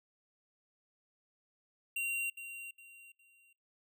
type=tone with echo; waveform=square; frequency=2759 Hz; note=F7; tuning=22 cents flat; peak=-34 dBFS; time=1.96-2.3 s; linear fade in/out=5 ms; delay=410 ms; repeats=3; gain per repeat=-10 dB; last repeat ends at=3.53 s; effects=noise-tail reverb RT60 0.4 s tail -26 dB re dry